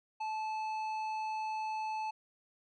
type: tone with tanh clipping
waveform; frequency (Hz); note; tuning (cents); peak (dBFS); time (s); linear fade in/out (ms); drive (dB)
sine; 870; A5; -20; -36; 0.2-2.11; 10; 10
effects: none